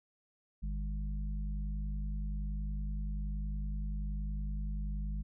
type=harmonic tone; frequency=50.6 Hz; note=G#1; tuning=44 cents flat; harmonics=1 / 3 / 4; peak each=-34 / -44 / -46 dBFS; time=0.62-5.23 s; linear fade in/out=20 ms; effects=none